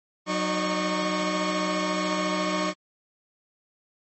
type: tone cluster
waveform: sawtooth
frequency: 184.9 / 309.6 / 605 / 1100 Hz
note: F#3 / D#4 / D#5 / C#6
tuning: -1 / -9 / -49 / -14 cents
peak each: -26 dBFS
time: 0.26-2.74 s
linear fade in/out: 50 ms
effects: low-pass 10000 Hz 12 dB/octave + MP3 32 kbps